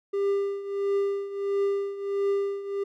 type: tone with tremolo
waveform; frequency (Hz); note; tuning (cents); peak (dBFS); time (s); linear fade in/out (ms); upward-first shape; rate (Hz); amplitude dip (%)
triangle; 398.5; G4; +28; -19; 0.13-2.84; 10; triangle; 1.5; 80
effects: none